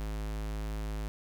square tone, 52.9 Hz, G#1, 33 cents sharp, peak -34 dBFS, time 0-1.08 s, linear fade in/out 0 ms, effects 11-bit

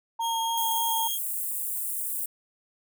sine tone with vibrato, 913 Hz, A#5, 36 cents flat, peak -26 dBFS, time 0.19-1.08 s, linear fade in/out 10 ms, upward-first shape sine, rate 3.5 Hz, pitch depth 15 cents each way
sawtooth tone, 3257 Hz, G#7, 34 cents flat, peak -28 dBFS, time 0.2-1.19 s, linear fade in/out 50 ms
white high-pass noise, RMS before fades -31 dBFS, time 0.57-2.26 s, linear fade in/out 5 ms, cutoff 8300 Hz, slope 48 dB/octave
effects none

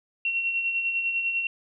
sine tone with tremolo, 2729 Hz, F7, 41 cents flat, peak -22 dBFS, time 0.25-1.47 s, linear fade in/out 2 ms, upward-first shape sine, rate 10 Hz, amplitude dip 45%, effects none

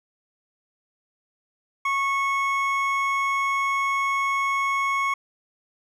triangle tone pair together, 1100 / 2200 Hz, C#6 / C#7, -14 / -14 cents, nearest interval octave, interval 1200 cents, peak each -21 / -24 dBFS, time 1.85-5.14 s, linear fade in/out 5 ms, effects none

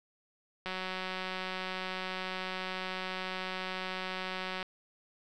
click train, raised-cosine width 0.3 ms, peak -21 dBFS, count 739, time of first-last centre 0.66-4.628 s, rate 186 Hz, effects none

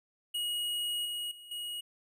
square tone with level steps, 2894 Hz, F#7, 39 cents flat, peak -32 / -35 / -49 / -37 dBFS, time 0.34-1.81 s, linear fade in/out 10 ms, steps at 1.05 / 1.31 / 1.51 s, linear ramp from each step 5 ms, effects none

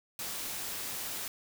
white noise, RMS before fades -38 dBFS, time 0.19-1.28 s, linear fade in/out 2 ms, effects none

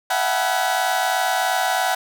30% pulse tone cluster, 648 / 691 / 751 / 839 / 980 Hz, E5 / F5 / F#5 / G#5 / B5, -30 / -19 / +26 / +17 / -14 cents, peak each -27 / -25 / -18 / -25 / -25 dBFS, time 0.1-1.95 s, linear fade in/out 5 ms, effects none

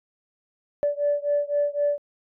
sine beating tone pair, 579 / 582.9 Hz, D5 / D5, -25 / -13 cents, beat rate 3.9 Hz, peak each -23 / -24 dBFS, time 0.83-1.98 s, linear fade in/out 0 ms, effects tanh soft clip ceiling -14 dBFS

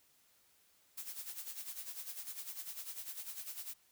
blue noise with tremolo, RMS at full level -43 dBFS, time 0.97-3.74 s, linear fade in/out 10 ms, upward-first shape sine, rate 10 Hz, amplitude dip 70%, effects white hiss -70 dBFS RMS until 3.91 s

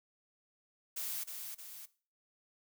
blue noise with echo, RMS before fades -39 dBFS, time 0.96-1.24 s, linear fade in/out 10 ms, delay 310 ms, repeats 2, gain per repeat -5 dB, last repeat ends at 1.86 s, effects noise-tail reverb RT60 0.4 s tail -18 dB re dry

